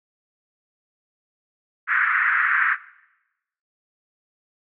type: band-pass noise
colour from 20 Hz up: white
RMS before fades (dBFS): -20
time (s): 1.87-2.77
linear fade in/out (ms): 50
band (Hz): 1300 to 1900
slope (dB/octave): 48
effects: noise-tail reverb RT60 0.9 s tail -19 dB re dry